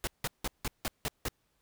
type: noise bursts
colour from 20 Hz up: pink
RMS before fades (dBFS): -33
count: 7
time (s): 0.04-1.284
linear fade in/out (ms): 0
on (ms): 32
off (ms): 170
effects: pink hiss -75 dBFS RMS until 1.61 s